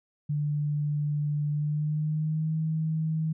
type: tone with pitch glide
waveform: sine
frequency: 147.8 to 158.41 Hz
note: D3 to D#3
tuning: +11 to +31 cents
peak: -25 dBFS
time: 0.29-3.33 s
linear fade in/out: 10 ms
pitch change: +120 cents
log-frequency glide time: 1.51-2.55 s
effects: none